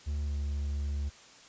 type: tone with pitch glide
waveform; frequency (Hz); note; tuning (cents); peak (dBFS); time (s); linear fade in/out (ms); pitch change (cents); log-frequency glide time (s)
triangle; 73.2 to 71.69; D2 to D2; -5 to -41; -28; 0.06-1.1; 20; -36; 0.23-0.36
effects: white hiss -54 dBFS RMS until 1.48 s + resampled to 16000 Hz